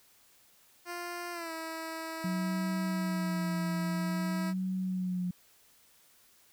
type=tone with pitch glide; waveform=10% pulse; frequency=349.2 to 323.9 Hz; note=F4 to E4; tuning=0 to -30 cents; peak=-29 dBFS; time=0.85-4.54 s; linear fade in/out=50 ms; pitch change=-130 cents; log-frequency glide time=1.32-1.52 s
type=tone with vibrato; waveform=sine; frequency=180.9 Hz; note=F#3; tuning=39 cents flat; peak=-30 dBFS; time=2.24-5.31 s; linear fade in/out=5 ms; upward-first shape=sine; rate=0.51 Hz; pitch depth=57 cents each way
effects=white hiss -63 dBFS RMS until 6.52 s